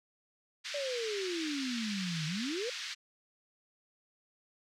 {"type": "band-pass noise", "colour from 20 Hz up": "white", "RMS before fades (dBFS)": -41, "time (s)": [0.64, 2.95], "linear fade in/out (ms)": 20, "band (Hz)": [1500, 5200], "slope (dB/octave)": 24}
{"type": "exponential two-way sweep", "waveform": "sine", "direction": "down then up", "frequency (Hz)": [589, 150.9, 519], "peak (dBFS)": -34, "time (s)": [0.74, 2.7], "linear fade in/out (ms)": 5, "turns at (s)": 2.26}
{"effects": []}